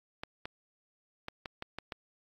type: clicks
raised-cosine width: 0.3 ms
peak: -22 dBFS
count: 7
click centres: 0.235 / 0.455 / 1.284 / 1.458 / 1.624 / 1.786 / 1.922 s
effects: AAC 64 kbps